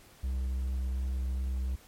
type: tone with vibrato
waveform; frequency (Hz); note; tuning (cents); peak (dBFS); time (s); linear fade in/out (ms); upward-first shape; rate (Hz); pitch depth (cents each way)
triangle; 64.6; C2; -21; -27; 0.23-1.76; 10; triangle; 2.7; 10
effects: pink hiss -57 dBFS RMS until 1.87 s + MP3 64 kbps